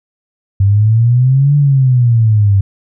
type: exponential two-way sweep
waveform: sine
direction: up then down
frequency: 96.6 to 146.5 to 96.6 Hz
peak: -6 dBFS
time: 0.6-2.61 s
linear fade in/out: 5 ms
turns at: 1.56 s
effects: none